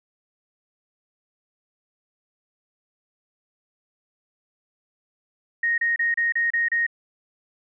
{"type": "tone bursts", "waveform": "sine", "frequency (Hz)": 1864.7, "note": "A#6", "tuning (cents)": 0, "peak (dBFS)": -19, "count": 7, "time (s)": [5.63, 6.866], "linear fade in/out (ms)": 5, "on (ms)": 150, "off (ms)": 31, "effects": []}